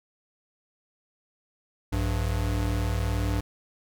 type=tone pair together; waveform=square; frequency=58.52 / 98 Hz; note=A#1 / G2; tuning=+7 / 0 cents; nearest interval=major sixth; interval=893 cents; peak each=-28 dBFS; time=1.92-3.41 s; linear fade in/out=10 ms; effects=none